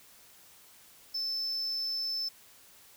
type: tone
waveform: triangle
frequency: 5274 Hz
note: E8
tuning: in tune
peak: -29 dBFS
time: 1.14-2.29 s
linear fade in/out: 10 ms
effects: tanh soft clip ceiling -25 dBFS + white hiss -57 dBFS RMS until 2.96 s

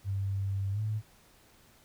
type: tone with pitch glide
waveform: sine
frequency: 98 to 107.49 Hz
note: G2 to A2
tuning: 0 to -40 cents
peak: -29 dBFS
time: 0.04-1.02 s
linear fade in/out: 50 ms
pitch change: +160 cents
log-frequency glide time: 0.72-0.8 s
effects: pink hiss -61 dBFS RMS until 1.84 s

